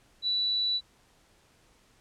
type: tone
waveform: sine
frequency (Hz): 3951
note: B7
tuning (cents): 0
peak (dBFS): -25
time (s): 0.22-0.81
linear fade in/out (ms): 50
effects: pink hiss -63 dBFS RMS until 2 s + low-pass 10000 Hz 12 dB/octave